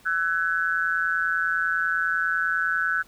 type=tone with amplitude modulation; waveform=sine; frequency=1500 Hz; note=F#6; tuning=23 cents sharp; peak=-17 dBFS; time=0.05-3.03 s; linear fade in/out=20 ms; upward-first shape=sine; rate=170 Hz; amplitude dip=100%; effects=pink hiss -55 dBFS RMS until 3.07 s